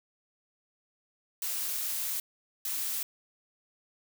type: noise bursts at uneven times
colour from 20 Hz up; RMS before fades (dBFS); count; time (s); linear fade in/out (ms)
blue; -33; 2; 1.42-2.2 / 2.65-3.03; 2
effects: none